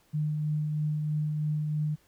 sine tone with tremolo, 151.7 Hz, D#3, 44 cents flat, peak -25 dBFS, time 0.13-1.96 s, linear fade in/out 20 ms, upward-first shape triangle, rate 3.1 Hz, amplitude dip 30%, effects pink hiss -65 dBFS RMS until 2.07 s

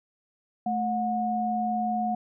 sine tone pair together, 218.7 / 726 Hz, A3 / F#5, -10 / -33 cents, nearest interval octave + major sixth, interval 2077 cents, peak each -29 / -26 dBFS, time 0.66-2.15 s, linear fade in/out 5 ms, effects none

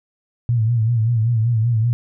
sine tone with vibrato, 114.8 Hz, A#2, 26 cents flat, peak -14 dBFS, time 0.49-1.93 s, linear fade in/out 0 ms, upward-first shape sine, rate 5.2 Hz, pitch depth 93 cents each way, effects none

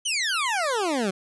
20% pulse exponential sweep, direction down, 3136 to 181.3 Hz, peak -18 dBFS, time 0.05-1.11 s, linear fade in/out 10 ms, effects resampled to 24000 Hz

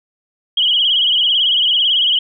sine tone with vibrato, 3093 Hz, G7, 24 cents flat, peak -11 dBFS, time 0.57-2.19 s, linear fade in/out 5 ms, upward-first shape sine, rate 18 Hz, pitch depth 110 cents each way, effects none

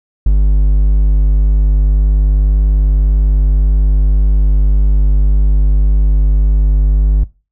triangle tone, 50.1 Hz, G1, 38 cents sharp, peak -4 dBFS, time 0.26-7.24 s, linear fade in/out 5 ms, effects noise-tail reverb RT60 0.3 s tail -21 dB re dry

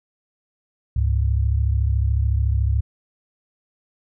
sine tone pair together, 69.3 / 103.12 Hz, C#2 / G#2, 0 / -12 cents, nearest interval perfect fifth, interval 688 cents, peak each -18 / -21 dBFS, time 0.96-2.81 s, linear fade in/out 5 ms, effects none

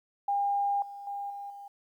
sine tone with level steps, 805 Hz, G5, 46 cents sharp, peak -25 / -40 / -33 / -37 / -42 dBFS, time 0.28-1.68 s, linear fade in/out 5 ms, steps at 0.82 / 1.07 / 1.3 / 1.5 s, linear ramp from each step 2 ms, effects 11-bit

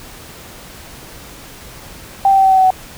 sine tone with pitch steps, 784 / 778.1 / 772.3 / 766.5 / 760.8 / 755.1 / 749.5 Hz, G5 / G5 / G5 / G5 / F#5 / F#5 / F#5, 0 / -13 / -26 / -39 / +48 / +35 / +22 cents, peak -7 dBFS, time 2.25-2.705 s, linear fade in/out 2 ms, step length 65 ms, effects pink hiss -36 dBFS RMS until 2.97 s

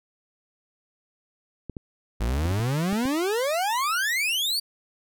clicks, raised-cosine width 3 ms, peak -21 dBFS, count 7, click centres 1.697 / 1.768 / 2.456 / 2.512 / 2.596 / 2.929 / 3.055 s
40% pulse exponential sweep, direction up, 51.91 to 4699 Hz, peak -22 dBFS, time 2.2-4.6 s, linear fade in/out 10 ms
effects none

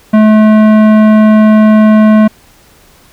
sine tone with tanh clipping, 215.5 Hz, A3, 36 cents flat, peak -4 dBFS, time 0.13-2.28 s, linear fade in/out 10 ms, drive 16 dB, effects pink hiss -43 dBFS RMS until 3.12 s

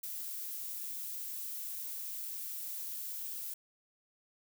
violet noise, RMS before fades -41 dBFS, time 0.03-3.54 s, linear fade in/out 5 ms, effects none

